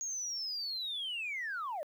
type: linear sweep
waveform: sine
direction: down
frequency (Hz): 6645 to 558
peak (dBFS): -34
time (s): 0.01-1.83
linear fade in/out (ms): 0
effects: tanh soft clip ceiling -32 dBFS + 11-bit